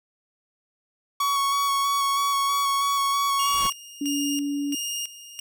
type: tone with vibrato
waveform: 45% pulse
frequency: 1117 Hz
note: C#6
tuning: 13 cents sharp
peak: -21 dBFS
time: 1.2-3.7 s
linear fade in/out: 5 ms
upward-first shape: square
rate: 3.1 Hz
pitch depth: 12 cents each way
type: noise with exponential growth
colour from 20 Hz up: pink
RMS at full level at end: -32 dBFS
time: 3.3-3.67 s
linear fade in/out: 1 ms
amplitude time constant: 80 ms
type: tone with tremolo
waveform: 20% pulse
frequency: 2832 Hz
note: F7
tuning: 23 cents sharp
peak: -23 dBFS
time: 3.39-5.4 s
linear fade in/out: 5 ms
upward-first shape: square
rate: 1.5 Hz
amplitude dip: 80%
type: tone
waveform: sine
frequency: 285.8 Hz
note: D4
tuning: 47 cents flat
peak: -24 dBFS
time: 4.01-4.75 s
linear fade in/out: 5 ms
effects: none